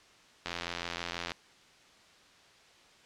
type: click train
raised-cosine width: 0.2 ms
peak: -17 dBFS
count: 75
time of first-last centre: 0.46-1.318 s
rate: 86.2 Hz
effects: white hiss -59 dBFS RMS until 3.05 s + low-pass 5000 Hz 12 dB/octave